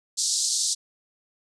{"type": "band-pass noise", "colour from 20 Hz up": "white", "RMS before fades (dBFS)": -25, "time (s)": [0.17, 0.75], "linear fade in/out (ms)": 20, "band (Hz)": [4000, 8600], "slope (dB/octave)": 48, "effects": []}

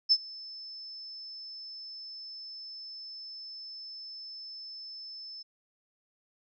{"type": "tone with ADSR envelope", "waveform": "sine", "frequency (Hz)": 5260, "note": "E8", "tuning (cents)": -5, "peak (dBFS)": -17, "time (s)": [0.09, 5.43], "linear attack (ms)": 28, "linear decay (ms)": 52, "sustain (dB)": -24, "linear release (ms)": 13, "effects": []}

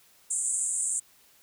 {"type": "band-pass noise", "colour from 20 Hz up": "white", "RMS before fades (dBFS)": -29, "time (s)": [0.3, 1], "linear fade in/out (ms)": 10, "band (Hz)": [7200, 9300], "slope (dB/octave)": 96, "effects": ["white hiss -60 dBFS RMS until 1.42 s"]}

